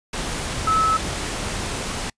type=tone in noise; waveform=sine; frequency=1299 Hz; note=E6; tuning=26 cents flat; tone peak=-16 dBFS; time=0.67-0.97 s; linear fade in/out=5 ms; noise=pink; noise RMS=-27 dBFS; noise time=0.13-2.1 s; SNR=+8 dB; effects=noise-tail reverb RT60 0.1 s tail -26 dB re dry + resampled to 22050 Hz